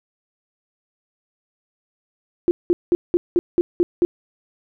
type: tone bursts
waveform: sine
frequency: 349.2 Hz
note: F4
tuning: in tune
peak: -12 dBFS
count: 8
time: 2.48-4.05 s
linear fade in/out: 0 ms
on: 30 ms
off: 190 ms
effects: none